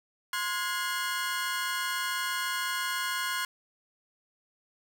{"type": "tone cluster", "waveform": "30% pulse", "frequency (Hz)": [1046, 1440, 1659, 4346], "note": ["C6", "F#6", "G#6", "C#8"], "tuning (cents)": [-1, -47, -2, -35], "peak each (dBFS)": [-31, -31, -33, -37], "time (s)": [0.33, 3.45], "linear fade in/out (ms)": 2, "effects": []}